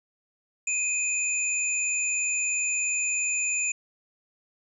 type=tone pair together; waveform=sine; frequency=2503 / 7080 Hz; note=D#7 / A8; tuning=+10 / +10 cents; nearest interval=octave + tritone; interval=1800 cents; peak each=-27 dBFS; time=0.67-3.72 s; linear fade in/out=5 ms; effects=none